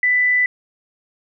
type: tone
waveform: sine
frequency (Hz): 1989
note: B6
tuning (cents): +12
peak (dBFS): -13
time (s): 0.03-0.46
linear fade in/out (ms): 2
effects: none